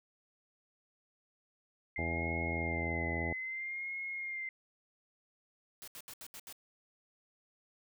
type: tone with vibrato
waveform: sine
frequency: 2093 Hz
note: C7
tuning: in tune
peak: -37 dBFS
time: 1.96-4.49 s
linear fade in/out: 2 ms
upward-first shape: sine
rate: 0.61 Hz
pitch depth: 54 cents each way
type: harmonic tone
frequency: 83.3 Hz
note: E2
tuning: 19 cents sharp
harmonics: 1 / 2 / 3 / 4 / 5 / 6 / 7 / 8 / 9 / 10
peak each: -38 / -43 / -43 / -43 / -46 / -47 / -47 / -45 / -51 / -45 dBFS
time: 1.98-3.33 s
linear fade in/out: 5 ms
type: noise bursts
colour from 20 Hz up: white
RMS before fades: -48 dBFS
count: 6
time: 5.82-6.526 s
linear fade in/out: 0 ms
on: 56 ms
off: 74 ms
effects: none